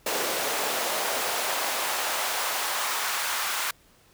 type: noise with high-pass filter sweep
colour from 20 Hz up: pink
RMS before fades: -28 dBFS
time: 0.06-3.71 s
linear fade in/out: 5 ms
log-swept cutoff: 450 to 1200 Hz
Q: 1.3
effects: pink hiss -59 dBFS RMS until 4.13 s